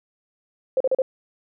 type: tone bursts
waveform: sine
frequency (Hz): 523.3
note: C5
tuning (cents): 0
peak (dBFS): -16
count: 4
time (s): 0.77-1.02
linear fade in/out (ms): 2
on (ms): 34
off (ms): 38
effects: none